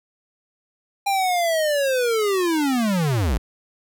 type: linear sweep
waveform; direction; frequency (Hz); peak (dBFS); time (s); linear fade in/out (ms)
square; down; 806 to 45.73; -19; 1.06-3.38; 10
effects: none